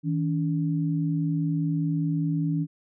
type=tone pair together; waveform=sine; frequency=160 / 285.1 Hz; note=D#3 / C#4; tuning=+49 / +49 cents; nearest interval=minor seventh; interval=1000 cents; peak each=-24 / -28 dBFS; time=0.03-2.67 s; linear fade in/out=50 ms; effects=none